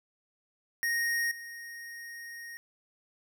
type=tone with level steps; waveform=square; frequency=1864.7 Hz; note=A#6; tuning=in tune; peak=-28 / -42 dBFS; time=0.83-2.57 s; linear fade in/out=0 ms; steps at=1.31 s; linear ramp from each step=5 ms; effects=none